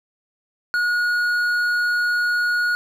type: tone with hard clipping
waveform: triangle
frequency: 1448 Hz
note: F#6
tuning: 38 cents flat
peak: -19 dBFS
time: 0.74-2.75 s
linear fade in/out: 0 ms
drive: 9 dB
effects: none